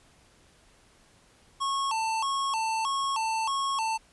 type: tone with vibrato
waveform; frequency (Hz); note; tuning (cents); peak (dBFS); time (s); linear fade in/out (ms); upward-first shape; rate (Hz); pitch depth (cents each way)
square; 987.8; B5; 0; -27; 1.6-3.98; 20; square; 1.6; 180
effects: pink hiss -60 dBFS RMS until 4.12 s + resampled to 24000 Hz